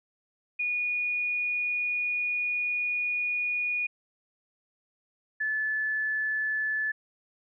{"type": "tone pair in turn", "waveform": "sine", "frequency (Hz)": [2453, 1734.5], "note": ["D#7", "A6"], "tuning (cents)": [-25, -25], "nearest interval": "tritone", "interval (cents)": 600, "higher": "first", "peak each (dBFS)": -26, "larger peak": "neither", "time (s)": [[0.59, 3.87], [5.4, 6.92]], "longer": "first", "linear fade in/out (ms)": 10, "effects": []}